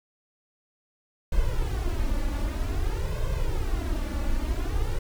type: noise with flanger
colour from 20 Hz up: brown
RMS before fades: -26 dBFS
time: 1.32-4.99 s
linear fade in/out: 5 ms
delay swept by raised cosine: 1.9 to 3.5 ms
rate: 0.52 Hz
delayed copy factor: +0.95
effects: none